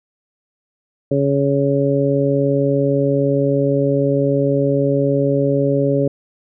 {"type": "harmonic tone", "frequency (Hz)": 139.8, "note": "C#3", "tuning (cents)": 15, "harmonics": [1, 2, 3, 4], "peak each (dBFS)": [-19, -19, -19, -19], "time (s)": [1.11, 6.08], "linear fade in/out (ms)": 5, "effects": []}